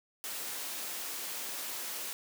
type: high-pass noise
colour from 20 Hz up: white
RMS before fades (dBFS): -39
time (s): 0.24-2.13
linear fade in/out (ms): 0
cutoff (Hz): 260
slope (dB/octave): 12
effects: none